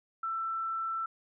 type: tone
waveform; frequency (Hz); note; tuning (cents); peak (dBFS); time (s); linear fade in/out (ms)
sine; 1334; E6; +20; -31; 0.23-1.06; 5
effects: none